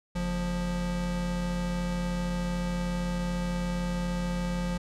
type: tone pair together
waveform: square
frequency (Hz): 46.75 / 176.3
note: F#1 / F3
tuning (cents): +19 / +17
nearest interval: octave + major seventh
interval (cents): 2298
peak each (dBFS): -34 / -30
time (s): 0.15-4.78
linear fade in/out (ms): 10
effects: low-pass 9000 Hz 12 dB/octave